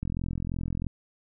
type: click train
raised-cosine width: 5 ms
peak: -19 dBFS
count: 37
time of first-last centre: 0.03-0.867 s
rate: 43 Hz
effects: none